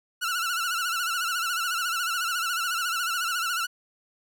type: tone with vibrato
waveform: sawtooth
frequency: 1396.9 Hz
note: F6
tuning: in tune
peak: -22 dBFS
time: 0.21-3.67 s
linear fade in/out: 20 ms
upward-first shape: sine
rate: 14 Hz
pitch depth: 99 cents each way
effects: none